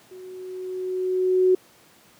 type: tone with level ramp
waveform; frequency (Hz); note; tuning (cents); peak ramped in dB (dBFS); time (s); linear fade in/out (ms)
sine; 370; F#4; 0; -39 to -13; 0.11-1.55; 5
effects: pink hiss -54 dBFS RMS until 2.19 s + high-pass 150 Hz 12 dB/octave